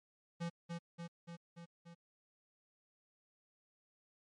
square tone with echo, 170 Hz, F3, 46 cents flat, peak -38 dBFS, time 0.4-0.5 s, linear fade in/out 20 ms, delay 290 ms, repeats 5, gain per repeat -3 dB, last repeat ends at 1.95 s, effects low-pass 7000 Hz 12 dB/octave + MP3 48 kbps

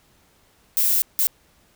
violet noise bursts at uneven times, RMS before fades -19 dBFS, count 2, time 0.77-1.02 / 1.19-1.27 s, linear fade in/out 0 ms, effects pink hiss -59 dBFS RMS until 1.75 s

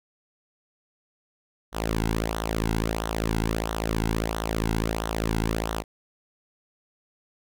sawtooth tone with flanger, 55 Hz, A1, in tune, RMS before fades -27 dBFS, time 1.72-5.84 s, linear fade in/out 50 ms, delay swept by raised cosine 0.41 to 1.71 ms, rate 1.5 Hz, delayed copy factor -0.7, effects none

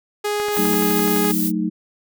sawtooth tone, 415.3 Hz, G#4, in tune, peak -16 dBFS, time 0.24-1.32 s, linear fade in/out 10 ms
click train, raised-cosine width 0.5 ms, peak -16 dBFS, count 11, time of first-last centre 0.4-1.247 s, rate 11.8 Hz
violet noise, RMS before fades -24 dBFS, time 0.51-1.52 s, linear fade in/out 50 ms
sine chord, D# diminished, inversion first, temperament equal, 185 / 220 / 311.1 Hz, F#3 / A3 / D#4, 0 / 0 / 0 cents, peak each -23 dBFS, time 0.57-1.7 s, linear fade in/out 20 ms
effects none

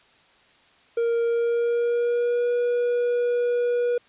triangle tone with pitch glide, 466.4 to 483.4 Hz, A#4 to B4, +1 to -37 cents, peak -18 dBFS, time 0.97-3.98 s, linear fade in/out 5 ms, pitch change +62 cents, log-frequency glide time 1.25-2.51 s, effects white hiss -57 dBFS RMS until 4.08 s + resampled to 8000 Hz

